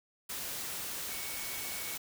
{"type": "tone in noise", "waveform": "sine", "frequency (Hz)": 2230, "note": "C#7", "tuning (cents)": 10, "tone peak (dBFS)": -47, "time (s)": [1.1, 1.96], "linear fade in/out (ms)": 10, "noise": "white", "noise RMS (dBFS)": -39, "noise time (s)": [0.29, 1.98], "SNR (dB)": -11, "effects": []}